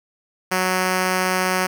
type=tone; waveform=5% pulse; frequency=185 Hz; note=F#3; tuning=in tune; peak=-7 dBFS; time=0.51-1.67 s; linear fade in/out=10 ms; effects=none